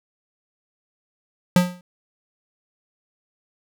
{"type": "tone with exponential decay", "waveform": "square", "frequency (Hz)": 178.9, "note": "F3", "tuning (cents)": 42, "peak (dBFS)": -10, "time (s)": [1.56, 1.81], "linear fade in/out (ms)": 2, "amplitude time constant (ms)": 54, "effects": []}